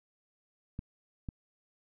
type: clicks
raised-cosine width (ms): 5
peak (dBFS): -25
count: 2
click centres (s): 0.791 / 1.288
effects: none